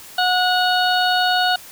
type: harmonic tone with a mistuned harmonic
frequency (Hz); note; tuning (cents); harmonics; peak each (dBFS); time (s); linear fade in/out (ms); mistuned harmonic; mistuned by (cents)
730; F#5; -24; 1 / 2 / 4 / 5 / 6; -18 / -20 / -24 / -25 / -25; 0.18-1.56; 5; 5; +36
effects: white hiss -40 dBFS RMS until 1.71 s